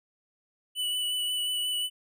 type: tone with vibrato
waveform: square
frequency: 2968 Hz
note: F#7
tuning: 5 cents sharp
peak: -28 dBFS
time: 0.75-1.9 s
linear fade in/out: 50 ms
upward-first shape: sine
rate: 5.6 Hz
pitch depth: 16 cents each way
effects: none